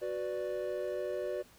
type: chord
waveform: triangle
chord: B minor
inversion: second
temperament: equal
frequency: 370 / 493.9 / 587.3 Hz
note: F#4 / B4 / D5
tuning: 0 / 0 / 0 cents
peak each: -36 / -37 / -35 dBFS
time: 0.01-1.43 s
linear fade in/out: 20 ms
effects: pink hiss -60 dBFS RMS until 1.58 s